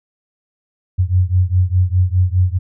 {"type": "beating tone pair", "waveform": "sine", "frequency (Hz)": [89.3, 94.2], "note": ["F2", "F#2"], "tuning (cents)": [39, 32], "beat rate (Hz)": 4.9, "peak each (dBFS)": [-14, -15], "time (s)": [0.98, 2.59], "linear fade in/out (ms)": 20, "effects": []}